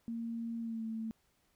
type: tone with pitch glide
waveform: sine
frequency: 230.6 to 223.1 Hz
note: A#3 to A3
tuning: -19 to +24 cents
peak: -36 dBFS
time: 0.08-1.11 s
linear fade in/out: 0 ms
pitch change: -57 cents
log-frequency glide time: 0.6-0.84 s
effects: pink hiss -74 dBFS RMS until 1.55 s